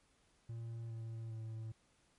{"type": "tone with pitch steps", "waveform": "triangle", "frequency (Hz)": [115.3, 113.38, 111.5], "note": ["A#2", "A#2", "A2"], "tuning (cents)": [-19, -48, 23], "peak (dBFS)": -40, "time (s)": [0.49, 1.72], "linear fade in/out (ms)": 5, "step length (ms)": 410, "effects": ["pink hiss -73 dBFS RMS until 2.18 s", "MP3 48 kbps"]}